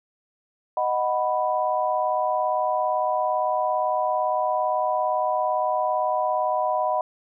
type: chord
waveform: sine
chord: B major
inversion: first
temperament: equal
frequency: 622.3 / 740 / 987.8 Hz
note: D#5 / F#5 / B5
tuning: 0 / 0 / 0 cents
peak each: -25 dBFS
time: 0.77-7.01 s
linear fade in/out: 2 ms
effects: none